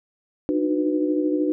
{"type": "tone cluster", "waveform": "sine", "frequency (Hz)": [302, 314.9, 365.5, 497.6], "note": ["D4", "D#4", "F#4", "B4"], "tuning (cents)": [48, 21, -21, 13], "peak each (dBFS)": [-21, -30, -26, -28], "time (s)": [0.49, 1.52], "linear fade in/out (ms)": 0, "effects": []}